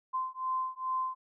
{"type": "beating tone pair", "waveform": "sine", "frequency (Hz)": [1035, 1037.4], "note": ["C6", "C6"], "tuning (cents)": [-19, -15], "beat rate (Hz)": 2.4, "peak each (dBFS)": [-34, -34], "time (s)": [0.13, 1.15], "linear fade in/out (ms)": 20, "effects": []}